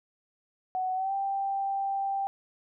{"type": "tone with pitch glide", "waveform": "sine", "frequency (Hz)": [745, 786.1], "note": ["F#5", "G5"], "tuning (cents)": [12, 5], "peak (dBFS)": -27, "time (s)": [0.75, 2.27], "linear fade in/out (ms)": 0, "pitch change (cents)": 93, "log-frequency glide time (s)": [0.94, 1.13], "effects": []}